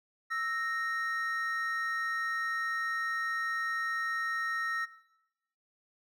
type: tone pair together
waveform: triangle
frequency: 1315.2 / 1860 Hz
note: E6 / A#6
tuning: -4 / -4 cents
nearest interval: tritone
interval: 600 cents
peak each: -32 / -32 dBFS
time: 0.3-4.86 s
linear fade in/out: 20 ms
effects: noise-tail reverb RT60 0.9 s tail -17 dB re dry